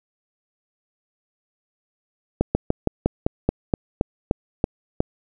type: slowing click train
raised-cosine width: 2 ms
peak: -4 dBFS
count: 12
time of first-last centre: 2.41-5.004 s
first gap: 140 ms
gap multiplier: 1.1
effects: none